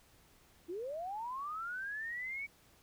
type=linear sweep; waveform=sine; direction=up; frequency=320 to 2271 Hz; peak=-38 dBFS; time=0.68-2.47 s; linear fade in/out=20 ms; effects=pink hiss -65 dBFS RMS until 2.82 s